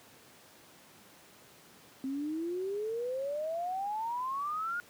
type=exponential sweep; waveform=sine; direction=up; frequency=261.6 to 1447 Hz; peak=-32 dBFS; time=2.04-4.8 s; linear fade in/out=0 ms; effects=pink hiss -57 dBFS RMS until 4.89 s + high-pass 150 Hz 12 dB/octave